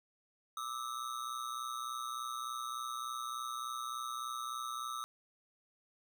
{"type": "ring-modulated tone", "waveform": "square", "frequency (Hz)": 1244.5, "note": "D#6", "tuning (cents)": 0, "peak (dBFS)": -36, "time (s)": [0.57, 5.04], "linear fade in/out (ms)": 0, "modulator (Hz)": 61.7, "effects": []}